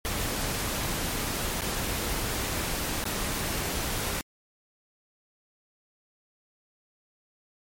pink noise with dropouts, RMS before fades -30 dBFS, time 0.05-4.21 s, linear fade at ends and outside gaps 0 ms, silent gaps 1.609-1.619 / 3.04-3.054 s, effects MP3 64 kbps

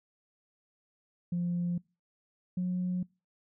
sine tone pair in turn, 174.61 / 180.97 Hz, F3 / F#3, 0 / -38 cents, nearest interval minor second, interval 62 cents, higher second, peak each -27 dBFS, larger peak neither, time 1.32-1.78 / 2.57-3.03 s, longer neither, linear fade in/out 5 ms, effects noise-tail reverb RT60 0.3 s tail -26 dB re dry + tanh soft clip ceiling -25 dBFS

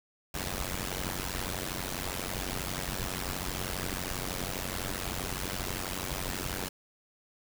pink noise with amplitude modulation, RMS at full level -31 dBFS, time 0.34-6.69 s, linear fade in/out 5 ms, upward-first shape sine, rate 92.3 Hz, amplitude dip 95%, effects none

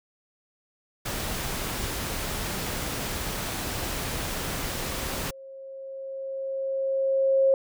pink noise, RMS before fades -31 dBFS, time 1.05-5.31 s, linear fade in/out 10 ms
sine tone with exponential growth, 538 Hz, C5, 48 cents sharp, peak -16 dBFS, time 4.09-7.54 s, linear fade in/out 1 ms, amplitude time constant 750 ms
effects none

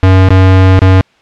square tone with dropouts, 94.1 Hz, F#2, 30 cents sharp, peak -3 dBFS, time 0.03-1.01 s, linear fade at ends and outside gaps 0 ms, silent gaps 0.288-0.305 / 0.791-0.818 s, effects white hiss -48 dBFS RMS until 1.21 s + low-pass 3000 Hz 12 dB/octave

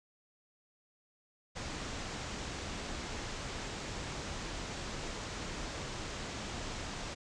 pink low-pass noise, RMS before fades -41 dBFS, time 1.55-7.15 s, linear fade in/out 20 ms, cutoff 7700 Hz, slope 48 dB/octave, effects none

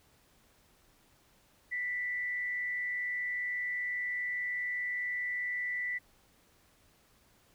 sine tone with frequency modulation, 1975.5 Hz, B6, in tune, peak -32 dBFS, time 1.71-5.99 s, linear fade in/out 20 ms, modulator 153 Hz, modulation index 0.26, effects pink hiss -66 dBFS RMS until 7.54 s

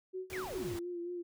sine tone with tremolo, 372.7 Hz, F#4, 13 cents sharp, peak -36 dBFS, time 0.13-0.76 s, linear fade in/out 20 ms, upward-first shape sine, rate 4.8 Hz, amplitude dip 90%
pink noise, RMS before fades -47 dBFS, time 0.3-0.79 s, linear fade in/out 0 ms
triangle exponential sweep, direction down, 2440 to 77.78 Hz, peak -39 dBFS, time 0.33-0.76 s, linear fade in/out 0 ms
sine tone with vibrato, 349.2 Hz, F4, in tune, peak -37 dBFS, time 0.61-1.23 s, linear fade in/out 20 ms, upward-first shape sine, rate 4.4 Hz, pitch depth 33 cents each way
effects none

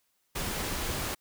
pink noise, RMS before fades -33 dBFS, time 0.35-1.15 s, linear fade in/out 10 ms, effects white hiss -74 dBFS RMS until 1.2 s

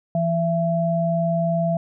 sine tone pair together, 167.27 / 670 Hz, E3 / E5, +26 / +28 cents, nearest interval 2 octaves, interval 2402 cents, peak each -21 dBFS, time 0.15-1.77 s, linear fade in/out 2 ms, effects none

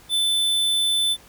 square tone, 3520 Hz, A7, in tune, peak -19 dBFS, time 0.09-1.17 s, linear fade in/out 50 ms, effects pink hiss -50 dBFS RMS until 1.28 s

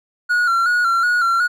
triangle tone with vibrato, 1408 Hz, F6, 14 cents sharp, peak -12 dBFS, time 0.29-1.48 s, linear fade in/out 20 ms, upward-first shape square, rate 2.7 Hz, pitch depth 53 cents each way, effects none

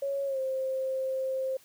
sine tone with pitch glide, 554.4 to 526.9 Hz, C#5 to C5, 0 to +12 cents, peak -28 dBFS, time 0.02-1.57 s, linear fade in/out 5 ms, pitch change -88 cents, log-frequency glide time 0.26-0.39 s, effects white hiss -59 dBFS RMS until 1.64 s

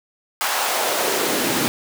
pink noise with high-pass filter sweep, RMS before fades -21 dBFS, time 0.41-1.68 s, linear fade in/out 0 ms, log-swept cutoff 1000 to 210 Hz, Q 1.7, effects none

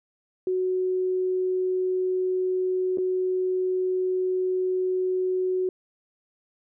sine tone with dropouts, 370 Hz, F#4, in tune, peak -22 dBFS, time 0.47-5.69 s, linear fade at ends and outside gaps 2 ms, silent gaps 2.974-2.983 s, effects none

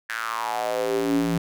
square tone with high-pass filter sweep, 56.8 Hz, A#1, 44 cents flat, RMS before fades -25 dBFS, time 0.09-1.38 s, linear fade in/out 5 ms, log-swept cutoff 1700 to 190 Hz, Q 5.2, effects none

